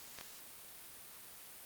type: clicks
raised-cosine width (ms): 0.2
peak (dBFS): -28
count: 2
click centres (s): 0.187 / 0.211
effects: white hiss -53 dBFS RMS until 1.65 s + Opus 48 kbps